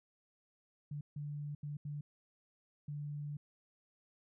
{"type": "tone bursts at uneven times", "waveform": "sine", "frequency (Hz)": 146.5, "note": "D3", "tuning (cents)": -4, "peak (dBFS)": -39, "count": 5, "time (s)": [[0.91, 1.01], [1.16, 1.55], [1.63, 1.77], [1.85, 2.01], [2.88, 3.37]], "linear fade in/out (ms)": 5, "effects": []}